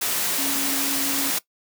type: tone in noise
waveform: sine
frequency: 275.7 Hz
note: C#4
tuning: 9 cents flat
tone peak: -29 dBFS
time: 0.38-1.31 s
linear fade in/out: 10 ms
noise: white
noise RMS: -24 dBFS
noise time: 0.01-1.39 s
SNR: -8 dB
effects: noise-tail reverb RT60 0.1 s tail -19 dB re dry + high-pass 150 Hz 12 dB/octave